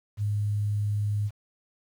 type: tone with quantisation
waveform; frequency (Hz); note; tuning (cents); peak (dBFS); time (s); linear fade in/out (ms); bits
sine; 103.7; G#2; -2; -24; 0.17-1.31; 50; 9
effects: none